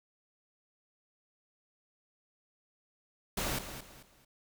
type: noise with echo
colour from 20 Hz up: pink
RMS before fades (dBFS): -34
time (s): 3.37-3.59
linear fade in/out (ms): 5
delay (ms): 220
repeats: 3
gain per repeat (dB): -10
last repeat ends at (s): 4.25
effects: none